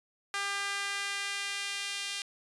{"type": "tone with high-pass filter sweep", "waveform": "sawtooth", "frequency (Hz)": 399.6, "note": "G4", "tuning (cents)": 33, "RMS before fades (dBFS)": -35, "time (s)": [0.34, 2.22], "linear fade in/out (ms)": 0, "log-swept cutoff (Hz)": [1400, 2900], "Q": 1.4, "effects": ["resampled to 24000 Hz"]}